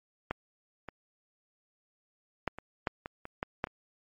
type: clicks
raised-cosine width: 0.5 ms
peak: -16 / -25 / -14 / -26 / -14 / -22 / -25 / -16 / -14 / -28 dBFS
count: 10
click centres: 0.31 / 0.887 / 2.477 / 2.586 / 2.872 / 3.059 / 3.254 / 3.429 / 3.641 / 3.671 s
effects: MP3 48 kbps